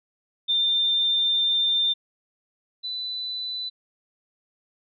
sine tone pair in turn, 3594 / 3992 Hz, A7 / B7, +36 / +18 cents, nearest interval major second, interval 182 cents, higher second, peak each -19 / -28 dBFS, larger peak first, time 0.48-1.94 / 2.83-3.7 s, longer first, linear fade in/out 20 ms, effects none

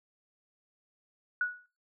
sine tone with exponential decay, 1466 Hz, F#6, 16 cents flat, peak -24 dBFS, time 1.41-1.66 s, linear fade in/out 2 ms, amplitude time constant 54 ms, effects noise-tail reverb RT60 0.3 s tail -20 dB re dry

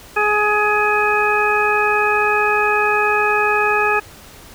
harmonic tone, 419.4 Hz, G#4, 17 cents sharp, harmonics 1 / 2 / 3 / 4 / 6, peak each -20 / -20 / -20 / -20 / -20 dBFS, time 0.16-4 s, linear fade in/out 10 ms, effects pink hiss -41 dBFS RMS until 4.54 s

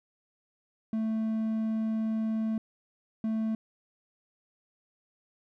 triangle tone bursts at uneven times, 220.8 Hz, A3, 6 cents sharp, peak -25 dBFS, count 2, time 0.93-2.58 / 3.24-3.55 s, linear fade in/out 2 ms, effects none

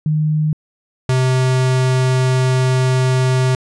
sine / square tone pair in turn, 153.6 / 129.16 Hz, D#3 / C3, -22 / -22 cents, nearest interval minor third, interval 300 cents, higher first, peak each -13 dBFS, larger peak neither, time 0.06-0.53 / 1.09-3.55 s, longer second, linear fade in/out 2 ms, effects resampled to 22050 Hz

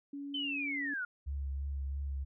sine tone, 282.6 Hz, C#4, 34 cents sharp, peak -39 dBFS, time 0.13-0.94 s, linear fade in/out 5 ms
sine linear sweep, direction down, 3095 to 1396.9 Hz, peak -34 dBFS, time 0.34-1.05 s, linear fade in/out 5 ms
sine tone with vibrato, 69.3 Hz, C#2, in tune, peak -34 dBFS, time 1.26-2.25 s, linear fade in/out 20 ms, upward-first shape triangle, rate 3 Hz, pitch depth 31 cents each way
effects none

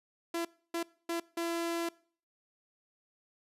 sawtooth tone bursts at uneven times, 337.2 Hz, E4, 39 cents sharp, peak -28 dBFS, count 4, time 0.34-0.45 / 0.74-0.83 / 1.09-1.2 / 1.37-1.89 s, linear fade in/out 5 ms, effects noise-tail reverb RT60 0.5 s tail -23 dB re dry + resampled to 32000 Hz

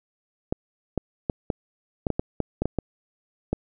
clicks, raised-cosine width 2 ms, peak -10 dBFS, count 12, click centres 0.525 / 0.977 / 1.298 / 1.502 / 2.068 / 2.103 / 2.195 / 2.403 / 2.62 / 2.656 / 2.787 / 3.53 s, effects none

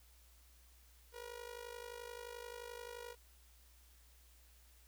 sawtooth tone with amplitude modulation, 479.5 Hz, A#4, 49 cents sharp, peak -40 dBFS, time 1.12-3.16 s, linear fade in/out 50 ms, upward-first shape sine, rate 51.5 Hz, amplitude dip 80%, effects added 60 Hz sine -63 dBFS peak until 4.87 s + white hiss -68 dBFS RMS until 4.87 s

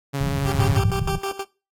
sawtooth tone with vibrato, 138.59 Hz, C#3, in tune, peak -19 dBFS, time 0.13-0.8 s, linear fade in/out 20 ms, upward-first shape sine, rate 11 Hz, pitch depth 18 cents each way
white low-pass noise, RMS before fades -26 dBFS, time 0.2-1.19 s, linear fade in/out 10 ms, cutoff 190 Hz, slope 96 dB/octave
20% pulse tone with tremolo, 392 Hz, G4, in tune, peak -19 dBFS, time 0.44-1.45 s, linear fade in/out 50 ms, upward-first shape square, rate 6.3 Hz, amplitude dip 80%
sine tone bursts, 105 Hz, G#2, 19 cents sharp, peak -17 dBFS, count 4, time 0.58-0.901 s, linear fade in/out 0 ms, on 48 ms, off 43 ms
effects noise-tail reverb RT60 0.3 s tail -20 dB re dry + AAC 48 kbps

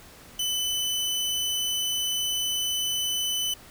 sawtooth tone, 3008 Hz, F#7, 28 cents sharp, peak -22 dBFS, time 0.39-3.54 s, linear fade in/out 5 ms, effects pink hiss -49 dBFS RMS until 3.7 s

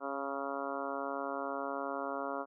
harmonic tone, 138.59 Hz, C#3, in tune, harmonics 2 / 3 / 4 / 5 / 6 / 7 / 8 / 9 / 10, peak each -43 / -44 / -41 / -42 / -48 / -44 / -44 / -45 / -45 dBFS, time 0-2.46 s, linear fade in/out 50 ms, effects none

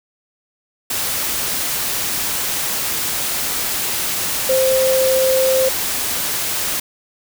sine tone in noise, 523.3 Hz, C5, in tune, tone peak -13 dBFS, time 4.49-5.69 s, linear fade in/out 5 ms, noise white, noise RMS -21 dBFS, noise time 0.9-6.8 s, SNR +5 dB, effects none

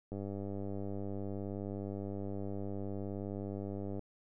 click train, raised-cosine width 2 ms, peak -28 dBFS, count 386, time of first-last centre 0.12-3.993 s, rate 99.4 Hz, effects none

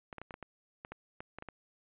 clicks, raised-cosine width 0.5 ms, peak -28 dBFS, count 12, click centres 0.128 / 0.183 / 0.216 / 0.308 / 0.341 / 0.427 / 0.849 / 0.92 / 1.205 / 1.386 / 1.424 / 1.487 s, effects resampled to 8000 Hz

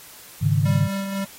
sine chord, Ab suspended fourth, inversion none, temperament equal, 103.83 / 138.59 / 155.56 Hz, Ab2 / Db3 / Eb3, 0 / 0 / 0 cents, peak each -21 / -21 / -21 dBFS, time 0.41-0.88 s, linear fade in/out 20 ms
square tone with tremolo, 196 Hz, G3, in tune, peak -24 dBFS, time 0.65-1.25 s, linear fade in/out 10 ms, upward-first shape sine, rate 4.1 Hz, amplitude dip 40%
effects white hiss -44 dBFS RMS until 1.38 s + AAC 48 kbps

